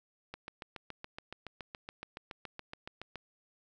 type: click train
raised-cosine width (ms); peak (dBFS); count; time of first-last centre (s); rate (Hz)
0.3; -26; 21; 0.34-3.157; 7.1
effects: none